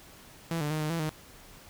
sawtooth tone with pitch steps, 166.2 / 148.3 / 155.1 / 152.8 / 166.7 / 154.9 Hz, E3 / D3 / D#3 / D#3 / E3 / D#3, +15 / +17 / -5 / -31 / +20 / -7 cents, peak -25 dBFS, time 0.51-1.092 s, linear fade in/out 0 ms, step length 97 ms, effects pink hiss -52 dBFS RMS until 1.69 s

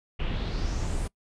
brown noise with low-pass filter sweep, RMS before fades -29 dBFS, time 0.19-1.08 s, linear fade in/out 10 ms, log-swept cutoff 2700 to 10000 Hz, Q 3.5, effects noise-tail reverb RT60 0.1 s tail -23 dB re dry

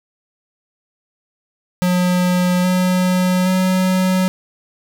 square tone with pitch steps, 180.1 / 182.83 / 185.59 Hz, F#3 / F#3 / F#3, -46 / -20 / +6 cents, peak -14 dBFS, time 1.82-4.28 s, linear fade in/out 0 ms, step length 820 ms, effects none

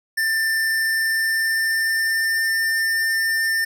square tone with pitch glide, 1785 to 1798.5 Hz, A6 to A6, +24 to +37 cents, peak -19 dBFS, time 0.17-3.65 s, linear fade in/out 10 ms, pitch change +13 cents, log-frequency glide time 0.56-2.47 s, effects none

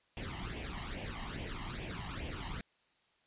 pink noise with flanger, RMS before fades -41 dBFS, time 0.17-2.61 s, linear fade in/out 0 ms, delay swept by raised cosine 0.36 to 1.03 ms, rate 2.4 Hz, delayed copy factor +0.75, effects white hiss -72 dBFS RMS until 3.26 s + resampled to 8000 Hz

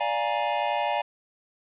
square chord, Bb dominant seventh, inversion first, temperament equal with one note detuned, 587.3 / 698.5 / 830.6 / 938.8 Hz, D5 / F5 / Ab5 / Bb5, 0 / 0 / 0 / +12 cents, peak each -31 / -31 / -29 / -31 dBFS, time 0-1.02 s, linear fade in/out 10 ms, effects resampled to 8000 Hz + 9-bit

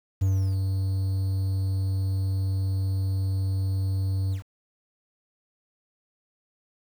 triangle tone with ADSR envelope, 95.9 Hz, G2, 37 cents flat, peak -17 dBFS, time 0.21-4.43 s, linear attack 11 ms, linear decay 340 ms, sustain -4 dB, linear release 110 ms, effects 8-bit

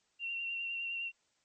sine tone with vibrato, 2749 Hz, F7, 28 cents flat, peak -35 dBFS, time 0.19-1.12 s, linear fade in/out 50 ms, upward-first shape sine, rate 9.8 Hz, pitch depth 25 cents each way, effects white hiss -75 dBFS RMS until 1.44 s + MP3 32 kbps

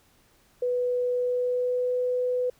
sine tone with pitch glide, 493.9 to 498.5 Hz, B4 to B4, 0 to +16 cents, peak -23 dBFS, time 0.62-2.5 s, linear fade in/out 5 ms, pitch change +16 cents, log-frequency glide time 1.12-2 s, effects pink hiss -62 dBFS RMS until 2.59 s

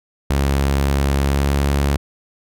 sawtooth tone with pitch glide, 69.3 to 70.31 Hz, C#2 to C#2, 0 to +25 cents, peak -11 dBFS, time 0.3-1.97 s, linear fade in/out 5 ms, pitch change +25 cents, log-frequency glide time 1.18-1.49 s, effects none

